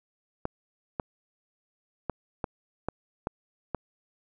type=clicks; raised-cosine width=1 ms; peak=-15 dBFS; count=7; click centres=0.454 / 0.998 / 2.097 / 2.442 / 2.886 / 3.271 / 3.747 s; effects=none